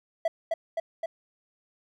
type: tone with echo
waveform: triangle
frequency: 659.3 Hz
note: E5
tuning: in tune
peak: -20 dBFS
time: 0.25-0.28 s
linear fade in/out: 5 ms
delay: 260 ms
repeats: 3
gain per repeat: -2 dB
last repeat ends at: 1.06 s
effects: none